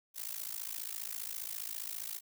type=noise with amplitude modulation; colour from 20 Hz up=blue; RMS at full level=-37 dBFS; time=0.14-2.21 s; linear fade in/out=50 ms; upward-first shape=sine; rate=54.9 Hz; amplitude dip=95%; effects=none